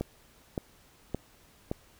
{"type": "click train", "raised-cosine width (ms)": 2, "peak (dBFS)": -17, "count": 4, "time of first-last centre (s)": [0.01, 1.715], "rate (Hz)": 1.76, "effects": ["pink hiss -60 dBFS RMS until 1.99 s"]}